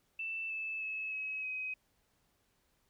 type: tone with pitch steps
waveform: sine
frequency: 2658 / 2624 / 2591 / 2559 / 2526 Hz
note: E7 / E7 / E7 / D#7 / D#7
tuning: +14 / -9 / -30 / +48 / +26 cents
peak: -36 dBFS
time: 0.19-1.74 s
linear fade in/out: 5 ms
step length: 310 ms
effects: pink hiss -75 dBFS RMS until 2.89 s